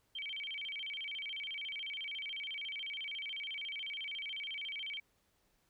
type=tone with vibrato; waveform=sine; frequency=2679 Hz; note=E7; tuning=27 cents sharp; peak=-39 dBFS; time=0.15-5 s; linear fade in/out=5 ms; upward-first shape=square; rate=14 Hz; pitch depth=280 cents each way; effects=pink hiss -75 dBFS RMS until 5.69 s